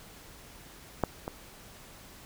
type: clicks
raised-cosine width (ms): 1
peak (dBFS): -11 / -20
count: 2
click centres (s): 1.037 / 1.279
effects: pink hiss -51 dBFS RMS until 2.25 s